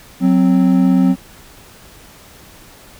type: tone pair together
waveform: triangle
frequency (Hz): 184.98 / 261.6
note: F#3 / C4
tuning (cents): 0 / 0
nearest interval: tritone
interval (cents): 600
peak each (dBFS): -10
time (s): 0.2-1.16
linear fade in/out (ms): 50
effects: pink hiss -42 dBFS RMS until 2.99 s